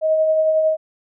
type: tone with tremolo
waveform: sine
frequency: 630 Hz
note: D#5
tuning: 21 cents sharp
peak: -12 dBFS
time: 0.01-0.77 s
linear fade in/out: 50 ms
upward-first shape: triangle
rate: 11 Hz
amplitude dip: 35%
effects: none